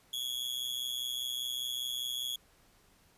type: tone with amplitude modulation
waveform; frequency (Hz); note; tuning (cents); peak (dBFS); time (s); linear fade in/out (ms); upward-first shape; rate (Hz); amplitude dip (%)
40% pulse; 3346; G#7; +12; -29; 0.13-2.36; 5; sine; 125; 90
effects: pink hiss -65 dBFS RMS until 3.17 s + resampled to 32000 Hz